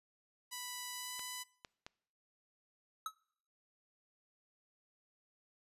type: tone with pitch glide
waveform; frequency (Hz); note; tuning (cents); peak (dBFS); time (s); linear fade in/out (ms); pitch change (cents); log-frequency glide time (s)
5% pulse; 988 to 997.2; B5 to B5; 0 to +16; -30; 0.51-1.44; 20; +16; 0.91-1.15
type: clicks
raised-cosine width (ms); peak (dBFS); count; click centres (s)
0.2; -30; 3; 1.194 / 1.648 / 1.865
type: tone with exponential decay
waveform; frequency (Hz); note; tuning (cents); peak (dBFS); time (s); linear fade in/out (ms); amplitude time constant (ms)
square; 1289; E6; -39; -35; 3.06-3.14; 2; 16
effects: noise-tail reverb RT60 0.7 s tail -24 dB re dry + resampled to 32000 Hz